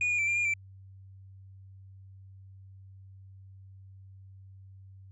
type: tone with pitch steps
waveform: triangle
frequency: 2454 / 2436 / 2334 / 2389 / 2419 / 2338 Hz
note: D#7 / D#7 / D7 / D7 / D#7 / D7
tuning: -25 / -37 / -11 / +29 / -49 / -8 cents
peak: -24 dBFS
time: 0.01-0.538 s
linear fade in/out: 2 ms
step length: 88 ms
effects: added 96 Hz sine -48 dBFS peak until 5.11 s + resampled to 24000 Hz